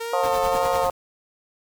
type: tone with vibrato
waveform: sawtooth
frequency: 457.7 Hz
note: A#4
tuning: 32 cents flat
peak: -24 dBFS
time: 0-0.85 s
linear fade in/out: 10 ms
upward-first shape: triangle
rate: 1.8 Hz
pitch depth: 58 cents each way
type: harmonic tone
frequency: 178.5 Hz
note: F3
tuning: 38 cents sharp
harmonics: 3 / 4 / 5 / 6 / 7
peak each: -23 / -25 / -27 / -29 / -30 dBFS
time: 0.13-0.9 s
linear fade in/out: 2 ms
type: noise with tremolo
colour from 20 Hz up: pink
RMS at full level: -32 dBFS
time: 0.23-0.91 s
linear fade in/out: 2 ms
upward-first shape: triangle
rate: 10 Hz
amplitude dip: 85%
effects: none